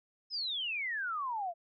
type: exponential sweep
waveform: sine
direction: down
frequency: 5250 to 659.3 Hz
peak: -33 dBFS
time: 0.3-1.54 s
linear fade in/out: 50 ms
effects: none